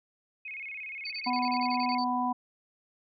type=tone with vibrato; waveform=sine; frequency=2339 Hz; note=D7; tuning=8 cents flat; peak=-37 dBFS; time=0.45-1.98 s; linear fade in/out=5 ms; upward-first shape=square; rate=17 Hz; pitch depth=130 cents each way
type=tone bursts; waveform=sine; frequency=4557 Hz; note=C#8; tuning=47 cents sharp; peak=-35 dBFS; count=11; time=1.05-2.042 s; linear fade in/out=5 ms; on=62 ms; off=31 ms
type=harmonic tone; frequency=248.2 Hz; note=B3; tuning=9 cents sharp; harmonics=1 / 3 / 4; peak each=-31 / -31 / -30 dBFS; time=1.26-2.33 s; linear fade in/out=10 ms
effects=none